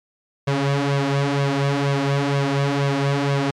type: tone with flanger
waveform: sawtooth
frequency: 140 Hz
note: C#3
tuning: 18 cents sharp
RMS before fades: -20 dBFS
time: 0.47-3.51 s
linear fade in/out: 10 ms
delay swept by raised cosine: 1.8 to 5.4 ms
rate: 2.1 Hz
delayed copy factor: +0.7
effects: low-pass 5000 Hz 12 dB/octave + MP3 96 kbps